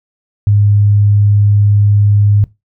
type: tone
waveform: sine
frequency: 102.8 Hz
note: G#2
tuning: 17 cents flat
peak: -6 dBFS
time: 0.47-2.44 s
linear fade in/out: 0 ms
effects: noise-tail reverb RT60 0.2 s tail -19 dB re dry